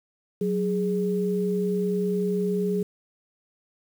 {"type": "tone pair together", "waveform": "sine", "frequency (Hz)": [185, 415.3], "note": ["F#3", "G#4"], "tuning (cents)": [0, 0], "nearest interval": "octave + major second", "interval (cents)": 1400, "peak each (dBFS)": -25, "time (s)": [0.41, 2.83], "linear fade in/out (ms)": 5, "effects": ["8-bit"]}